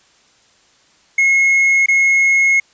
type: tone with dropouts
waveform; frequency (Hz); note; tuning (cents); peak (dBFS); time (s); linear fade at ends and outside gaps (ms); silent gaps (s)
triangle; 2168; C#7; -39; -8; 1.18-2.6; 5; 1.861-1.884
effects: white hiss -53 dBFS RMS until 2.73 s + resampled to 16000 Hz